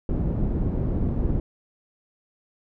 pink low-pass noise, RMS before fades -24 dBFS, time 0.09-1.4 s, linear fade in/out 2 ms, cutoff 300 Hz, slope 12 dB/octave, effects none

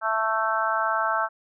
harmonic tone, 221 Hz, A3, 8 cents sharp, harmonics 3 / 4 / 5 / 6 / 7, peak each -29 / -28 / -29 / -26 / -29 dBFS, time 0.01-1.29 s, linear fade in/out 50 ms, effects none

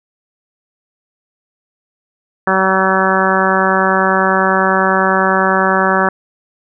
harmonic tone, 190 Hz, F#3, 46 cents sharp, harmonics 1 / 2 / 3 / 4 / 5 / 6 / 7 / 8 / 9, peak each -19 / -19 / -19 / -19 / -19 / -19 / -19 / -19 / -19 dBFS, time 2.47-6.09 s, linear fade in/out 2 ms, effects none

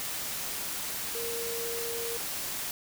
sine tone in noise, 465.4 Hz, A#4, 3 cents flat, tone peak -35 dBFS, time 1.15-2.17 s, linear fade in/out 0 ms, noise white, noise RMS -35 dBFS, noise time 0-2.71 s, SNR -3 dB, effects none

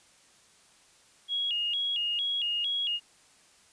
sine tone with vibrato, 3076 Hz, G7, 33 cents flat, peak -27 dBFS, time 1.28-3 s, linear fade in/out 50 ms, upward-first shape square, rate 2.2 Hz, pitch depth 130 cents each way, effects white hiss -60 dBFS RMS until 3.72 s + resampled to 22050 Hz

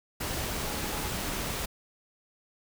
sine tone in noise, 839 Hz, G#5, 17 cents sharp, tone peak -43 dBFS, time 0.64-1.1 s, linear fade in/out 10 ms, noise pink, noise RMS -33 dBFS, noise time 0.2-1.66 s, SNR -13 dB, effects none

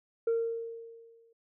sine tone with exponential decay, 459.3 Hz, A#4, 26 cents flat, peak -22 dBFS, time 0.27-1.33 s, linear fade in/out 5 ms, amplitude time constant 230 ms, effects tanh soft clip ceiling -23 dBFS

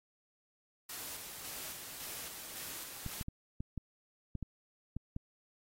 white noise with tremolo, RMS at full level -44 dBFS, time 0.89-3.23 s, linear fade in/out 5 ms, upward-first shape square, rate 1.8 Hz, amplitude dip 30%
clicks, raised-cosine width 5 ms, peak -27 dBFS, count 9, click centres 3.063 / 3.212 / 3.284 / 3.605 / 3.777 / 4.353 / 4.427 / 4.966 / 5.164 s
effects AAC 48 kbps

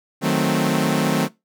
sawtooth chord, D# diminished seventh, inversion none, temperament equal, 155.56 / 185 / 220 / 261.6 Hz, D#3 / F#3 / A3 / C4, 0 / 0 / 0 / 0 cents, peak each -19 dBFS, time 0.21-1.29 s, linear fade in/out 50 ms, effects noise-tail reverb RT60 0.2 s tail -20 dB re dry

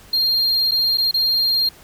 triangle tone with dropouts, 4206 Hz, C8, 8 cents sharp, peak -14 dBFS, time 0.13-1.69 s, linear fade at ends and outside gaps 5 ms, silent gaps 0.711-0.717 / 0.974-0.981 / 1.112-1.141 s, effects pink hiss -46 dBFS RMS until 1.83 s

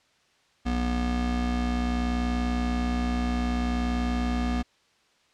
square tone pair together, 60.58 / 242.3 Hz, B1 / B3, -33 / -33 cents, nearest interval 2 octaves, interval 2400 cents, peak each -28 / -28 dBFS, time 0.65-4.63 s, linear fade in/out 20 ms, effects white hiss -64 dBFS RMS until 5.33 s + low-pass 5000 Hz 12 dB/octave

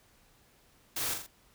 white noise with echo, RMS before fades -34 dBFS, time 0.96-1.14 s, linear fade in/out 5 ms, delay 42 ms, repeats 3, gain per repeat -5 dB, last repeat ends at 1.266 s, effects pink hiss -64 dBFS RMS until 1.54 s

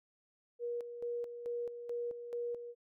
sine tone with tremolo, 477.4 Hz, A#4, 41 cents sharp, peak -35 dBFS, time 0.59-2.75 s, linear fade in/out 50 ms, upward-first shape square, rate 2.3 Hz, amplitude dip 60%, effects none

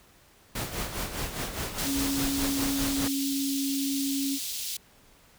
pink noise with tremolo, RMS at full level -31 dBFS, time 0.55-3.08 s, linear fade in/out 5 ms, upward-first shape sine, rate 4.9 Hz, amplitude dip 60%
pink high-pass noise, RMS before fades -34 dBFS, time 1.78-4.77 s, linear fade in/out 5 ms, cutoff 3300 Hz, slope 24 dB/octave
sine tone, 275.6 Hz, C#4, 10 cents flat, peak -27 dBFS, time 1.83-4.39 s, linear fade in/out 50 ms
effects pink hiss -58 dBFS RMS until 5.38 s

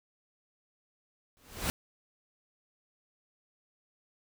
pink noise with exponential growth, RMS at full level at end -28 dBFS, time 1.37-1.7 s, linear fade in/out 0 ms, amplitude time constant 70 ms, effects none

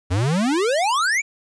square exponential sweep, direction up, 84 to 2392 Hz, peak -18 dBFS, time 0.1-1.22 s, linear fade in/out 20 ms, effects resampled to 22050 Hz + 9-bit

